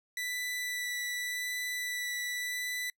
sawtooth tone with vibrato, 1975.5 Hz, B6, in tune, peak -30 dBFS, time 0.17-2.9 s, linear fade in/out 2 ms, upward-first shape sine, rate 0.87 Hz, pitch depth 9 cents each way, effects noise-tail reverb RT60 0.1 s tail -26 dB re dry

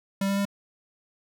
square tone with pitch steps, 196 / 197.93 / 199.89 Hz, G3 / G3 / G3, 0 / +17 / +34 cents, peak -24 dBFS, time 0.21-0.453 s, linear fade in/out 5 ms, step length 81 ms, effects none

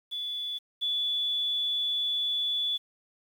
sine tone pair in turn, 3444 / 3444 Hz, A7 / A7, -38 / -38 cents, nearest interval unison, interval 0 cents, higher neither, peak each -31 / -26 dBFS, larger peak second, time 0.11-0.59 / 0.81-2.78 s, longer second, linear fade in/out 20 ms, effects 9-bit

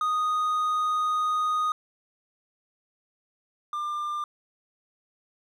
triangle tone pair in turn, 1241 / 1196.1 Hz, D#6 / D6, -5 / +31 cents, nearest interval minor second, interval 64 cents, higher first, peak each -21 / -26 dBFS, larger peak first, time 0.01-1.72 / 3.73-4.24 s, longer first, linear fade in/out 2 ms, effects none

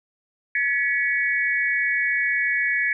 sine tone cluster, 1700 / 1938 / 2233 Hz, G#6 / B6 / C#7, +40 / -33 / +12 cents, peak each -24 dBFS, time 0.55-2.93 s, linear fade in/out 2 ms, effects none

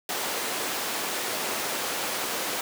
pink high-pass noise, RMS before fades -30 dBFS, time 0.09-2.61 s, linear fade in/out 2 ms, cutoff 390 Hz, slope 12 dB/octave, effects none

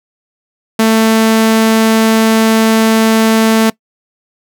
sawtooth tone, 222.3 Hz, A3, 18 cents sharp, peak -3 dBFS, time 0.79-3.7 s, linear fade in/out 5 ms, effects noise-tail reverb RT60 0.1 s tail -22 dB re dry

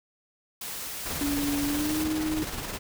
white noise, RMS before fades -36 dBFS, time 0.61-2.04 s, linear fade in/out 5 ms
pink noise with tremolo, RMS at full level -33 dBFS, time 1.05-2.79 s, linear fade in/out 20 ms, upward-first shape square, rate 19 Hz, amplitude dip 35%
sine tone with pitch glide, 286.5 to 310.6 Hz, D4 to D#4, -43 to -3 cents, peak -26 dBFS, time 1.21-2.43 s, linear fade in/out 0 ms, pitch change +140 cents, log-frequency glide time 1.66-1.99 s
effects none

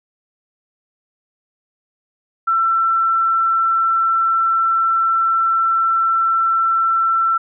sine tone, 1342 Hz, E6, 31 cents sharp, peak -13 dBFS, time 2.47-7.38 s, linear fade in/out 10 ms, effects none

